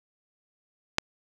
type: click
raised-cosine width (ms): 0.2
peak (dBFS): -4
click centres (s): 0.984
effects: none